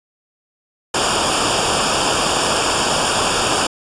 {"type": "noise with comb filter", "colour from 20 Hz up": "pink", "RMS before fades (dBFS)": -17, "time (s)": [0.94, 3.67], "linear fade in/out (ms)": 5, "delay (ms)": 0.49, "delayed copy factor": -0.85, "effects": ["resampled to 22050 Hz"]}